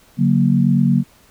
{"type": "chord", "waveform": "sine", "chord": "D augmented", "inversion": "none", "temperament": "equal with one note detuned", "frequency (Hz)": [143.06, 185, 233.1], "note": ["D3", "F#3", "A#3"], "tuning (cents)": [-45, 0, 0], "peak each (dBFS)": -16, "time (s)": [0.17, 1.04], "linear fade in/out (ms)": 50, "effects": ["pink hiss -51 dBFS RMS until 1.3 s"]}